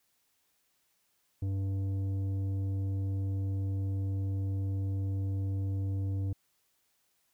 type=tone with tanh clipping; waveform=sine; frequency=97.1 Hz; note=G2; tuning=16 cents flat; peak=-31 dBFS; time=1.42-6.33 s; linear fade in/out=5 ms; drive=9 dB; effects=white hiss -74 dBFS RMS until 7.33 s